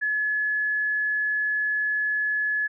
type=tone; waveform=sine; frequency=1706 Hz; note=G#6; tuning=46 cents sharp; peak=-22 dBFS; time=0.01-2.68 s; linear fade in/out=20 ms; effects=none